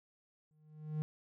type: tone with exponential growth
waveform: triangle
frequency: 153.5 Hz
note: D#3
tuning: 23 cents flat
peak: -29 dBFS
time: 0.51-1.02 s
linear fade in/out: 0 ms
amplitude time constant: 110 ms
effects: none